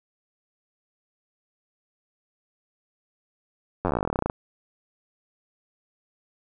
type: slowing click train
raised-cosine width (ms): 1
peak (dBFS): -10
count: 22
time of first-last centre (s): 3.85-4.299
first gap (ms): 10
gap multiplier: 1.07
effects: none